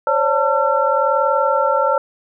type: tone cluster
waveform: sine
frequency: 532 / 573 / 895 / 1355 Hz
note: C5 / D5 / A5 / E6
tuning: +29 / -43 / +29 / +47 cents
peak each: -19 dBFS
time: 0.07-1.98 s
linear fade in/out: 2 ms
effects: none